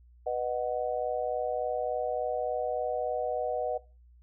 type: chord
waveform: sine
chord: B major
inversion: none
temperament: just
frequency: 493.9 / 617.4 / 740.8 Hz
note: B4 / D#5 / F#5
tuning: 0 / -14 / +2 cents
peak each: -32 / -32 / -33 dBFS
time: 0.26-3.78 s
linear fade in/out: 10 ms
effects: noise-tail reverb RT60 0.3 s tail -20 dB re dry + added 60 Hz sine -54 dBFS peak until 4.22 s